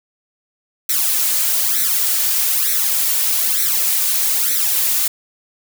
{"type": "noise with flanger", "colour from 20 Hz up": "blue", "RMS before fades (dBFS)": -17, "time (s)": [0.89, 5.08], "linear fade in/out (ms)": 5, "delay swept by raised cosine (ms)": [0.5, 3.4], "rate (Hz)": 1.1, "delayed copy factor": 1, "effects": []}